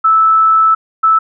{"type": "tone pair in turn", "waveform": "sine", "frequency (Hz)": [1312, 1312], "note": ["E6", "E6"], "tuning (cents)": [-9, -9], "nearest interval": "unison", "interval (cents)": 0, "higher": "neither", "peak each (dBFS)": -6, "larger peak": "neither", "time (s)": [[0.04, 0.75], [1.03, 1.19]], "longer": "first", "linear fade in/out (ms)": 10, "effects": []}